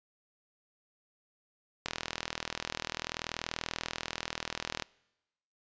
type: click train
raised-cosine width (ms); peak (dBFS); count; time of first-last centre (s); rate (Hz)
0.2; -15; 121; 1.86-4.823; 40.5
effects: noise-tail reverb RT60 1.0 s tail -25 dB re dry + resampled to 16000 Hz